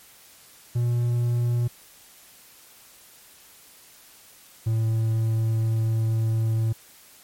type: tone pair in turn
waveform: triangle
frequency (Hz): 120 / 111.97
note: B2 / A2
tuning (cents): -49 / +31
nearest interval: minor second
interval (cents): 120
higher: first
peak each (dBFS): -18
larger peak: neither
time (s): 0.75-1.68 / 4.66-6.73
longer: second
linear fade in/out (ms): 10
effects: white hiss -51 dBFS RMS until 7.23 s + MP3 64 kbps